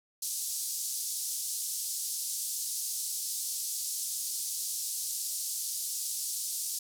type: band-pass noise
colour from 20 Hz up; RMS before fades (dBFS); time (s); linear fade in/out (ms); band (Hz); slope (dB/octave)
white; -35; 0.22-6.79; 5; 4800 to 12000; 24
effects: none